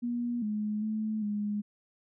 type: tone with pitch steps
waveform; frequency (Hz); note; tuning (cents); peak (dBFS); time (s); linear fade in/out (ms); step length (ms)
sine; 239.8 / 211.3 / 216.6 / 207.5; A#3 / G#3 / A3 / G#3; +49 / +30 / -27 / -1; -29; 0.02-1.62; 20; 400
effects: none